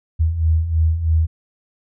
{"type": "beating tone pair", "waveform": "sine", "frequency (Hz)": [78.3, 81.4], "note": ["D#2", "E2"], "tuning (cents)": [11, -21], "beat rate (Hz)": 3.1, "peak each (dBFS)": [-21, -15], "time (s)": [0.19, 1.27], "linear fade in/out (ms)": 20, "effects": []}